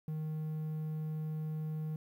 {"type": "tone", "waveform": "triangle", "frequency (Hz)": 155.56, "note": "D#3", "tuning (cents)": 0, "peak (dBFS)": -33, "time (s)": [0.08, 1.96], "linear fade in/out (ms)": 2, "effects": ["11-bit"]}